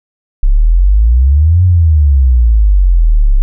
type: exponential two-way sweep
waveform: sine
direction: up then down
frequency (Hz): 32.65 to 92.5 to 32.65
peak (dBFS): -4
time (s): 0.43-3.42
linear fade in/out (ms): 0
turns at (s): 1.64
effects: none